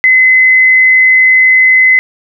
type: tone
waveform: sine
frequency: 2038 Hz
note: C7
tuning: 46 cents flat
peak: -3 dBFS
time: 0.04-1.99 s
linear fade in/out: 0 ms
effects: none